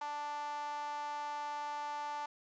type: tone with high-pass filter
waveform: sawtooth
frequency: 293.7 Hz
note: D4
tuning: in tune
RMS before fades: -40 dBFS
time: 0.01-2.26 s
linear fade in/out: 5 ms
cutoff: 930 Hz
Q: 7.6
effects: resampled to 16000 Hz